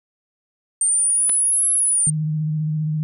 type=linear two-way sweep; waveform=sine; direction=up then down; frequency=8770 to 11000 to 8770 Hz; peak=-15 dBFS; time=0.81-2.1 s; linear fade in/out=2 ms; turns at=1.72 s
type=clicks; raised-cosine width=0.3 ms; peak=-17 dBFS; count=2; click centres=1.293 / 1.297 s
type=tone with vibrato; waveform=sine; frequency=154.4 Hz; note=D#3; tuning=13 cents flat; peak=-19 dBFS; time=2.07-3.03 s; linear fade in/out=0 ms; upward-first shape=square; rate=15 Hz; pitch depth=22 cents each way
effects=none